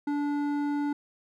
sine tone with hard clipping, 290 Hz, D4, 22 cents flat, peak -28 dBFS, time 0.07-0.93 s, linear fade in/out 5 ms, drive 10 dB, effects none

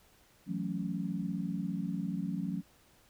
sine chord, F# minor seventh, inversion third, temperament equal, 164.81 / 185 / 220 / 277.2 Hz, E3 / F#3 / A3 / C#4, 0 / 0 / 0 / 0 cents, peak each -39 / -35 / -40 / -40 dBFS, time 0.46-2.63 s, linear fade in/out 50 ms, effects pink hiss -64 dBFS RMS until 3.09 s

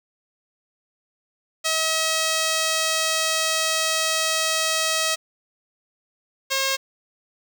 5% pulse tone pair in turn, 640 / 538.2 Hz, D#5 / C5, +49 / +49 cents, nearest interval minor third, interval 300 cents, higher first, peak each -9 dBFS, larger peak neither, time 1.64-5.16 / 6.5-6.77 s, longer first, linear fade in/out 20 ms, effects none

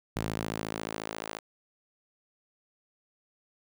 sawtooth tone with high-pass filter sweep, 54.2 Hz, A1, 25 cents flat, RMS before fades -36 dBFS, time 0.16-1.39 s, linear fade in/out 5 ms, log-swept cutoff 110 to 560 Hz, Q 0.75, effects none

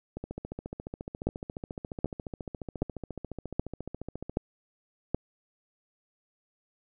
two click trains, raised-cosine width 2 ms, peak -13 / -23 dBFS, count 6 / 60, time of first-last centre 1.27-5.146 / 0.17-4.296 s, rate 1.29 / 14.3 Hz, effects none

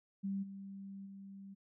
sine tone with level steps, 196 Hz, G3, in tune, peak -35 / -45 / -48 dBFS, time 0.23-1.55 s, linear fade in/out 20 ms, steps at 0.42 / 1.05 s, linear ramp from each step 20 ms, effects none

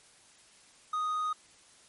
triangle tone, 1244.5 Hz, D#6, in tune, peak -27 dBFS, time 0.93-1.33 s, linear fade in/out 5 ms, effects white hiss -59 dBFS RMS until 1.88 s + MP3 48 kbps

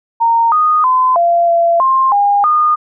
sine tone with pitch steps, 923 / 1237 / 1022 / 687 / 680 / 1057 / 811 / 1223 Hz, A#5 / D#6 / C6 / F5 / F5 / C6 / G#5 / D#6, -17 / -10 / -41 / -29 / -46 / +17 / -41 / -30 cents, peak -8 dBFS, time 0.2-2.76 s, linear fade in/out 20 ms, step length 320 ms, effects none

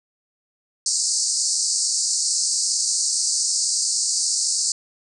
white band-pass noise, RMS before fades -22 dBFS, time 0.86-4.72 s, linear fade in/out 2 ms, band 4400 to 8800 Hz, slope 96 dB/octave, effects none

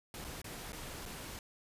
pink noise with dropouts, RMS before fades -45 dBFS, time 0.14-1.39 s, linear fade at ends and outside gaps 1 ms, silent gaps 0.243-0.247 / 0.417-0.443 / 0.721-0.73 / 1.055-1.06 s, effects resampled to 32000 Hz

